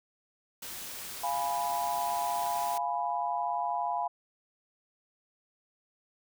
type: noise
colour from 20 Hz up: white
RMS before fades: -41 dBFS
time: 0.62-2.78 s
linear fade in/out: 5 ms
type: chord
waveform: sine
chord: F diminished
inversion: none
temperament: equal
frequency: 698.5 / 830.6 / 987.8 Hz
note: F5 / Ab5 / Cb6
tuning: 0 / 0 / 0 cents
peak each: -33 dBFS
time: 1.23-4.08 s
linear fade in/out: 10 ms
effects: none